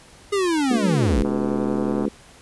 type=linear sweep; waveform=square; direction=down; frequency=414.4 to 34.72 Hz; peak=-19 dBFS; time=0.32-1.23 s; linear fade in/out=10 ms
type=harmonic tone; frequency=71 Hz; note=C#2; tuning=42 cents sharp; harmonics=3 / 4 / 5 / 6 / 7; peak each=-24 / -26 / -28 / -30 / -31 dBFS; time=0.7-2.09 s; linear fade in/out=10 ms
type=click train; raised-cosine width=1 ms; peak=-17 dBFS; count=103; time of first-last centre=1.25-2.053 s; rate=127 Hz
effects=pink hiss -48 dBFS RMS until 2.41 s + resampled to 24000 Hz